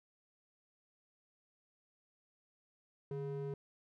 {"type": "ring-modulated tone", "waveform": "triangle", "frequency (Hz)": 280.6, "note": "C#4", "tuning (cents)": 21, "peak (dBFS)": -33, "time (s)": [3.11, 3.54], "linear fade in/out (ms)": 2, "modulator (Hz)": 133, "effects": []}